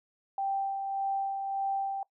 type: tone with tremolo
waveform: sine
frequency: 784 Hz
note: G5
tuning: in tune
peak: -27 dBFS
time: 0.38-2.03 s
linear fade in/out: 2 ms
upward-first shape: sine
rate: 1.7 Hz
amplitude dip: 40%
effects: noise-tail reverb RT60 0.1 s tail -21 dB re dry